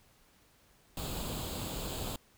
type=noise with comb filter; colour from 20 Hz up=pink; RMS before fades=-38 dBFS; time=0.97-2.16 s; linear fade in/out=2 ms; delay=0.26 ms; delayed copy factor=+0.65; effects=pink hiss -65 dBFS RMS until 2.37 s